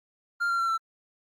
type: tone with pitch steps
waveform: triangle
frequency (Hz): 1396.9 / 1376.9 / 1357.1 / 1337.7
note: F6 / F6 / E6 / E6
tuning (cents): 0 / -25 / +50 / +25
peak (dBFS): -22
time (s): 0.4-0.78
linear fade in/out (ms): 20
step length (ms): 95
effects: Opus 48 kbps